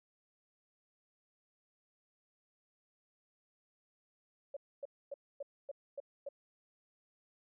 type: tone bursts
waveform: sine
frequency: 562 Hz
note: C#5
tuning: 24 cents sharp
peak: -39 dBFS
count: 7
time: 4.54-6.289 s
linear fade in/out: 5 ms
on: 27 ms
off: 260 ms
effects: none